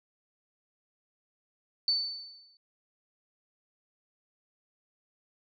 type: tone with exponential decay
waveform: sine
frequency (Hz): 4513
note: C#8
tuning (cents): +30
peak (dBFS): -22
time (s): 1.88-2.57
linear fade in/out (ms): 1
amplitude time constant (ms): 150
effects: none